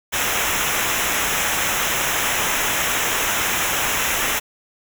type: noise with comb filter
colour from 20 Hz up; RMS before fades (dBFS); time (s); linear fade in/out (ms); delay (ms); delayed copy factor
pink; -21; 0.12-4.4; 20; 0.22; -0.8
effects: none